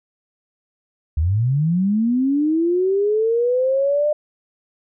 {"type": "linear sweep", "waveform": "sine", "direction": "up", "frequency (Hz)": [71, 606], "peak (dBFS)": -15, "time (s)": [1.17, 4.13], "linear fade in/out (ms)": 5, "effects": []}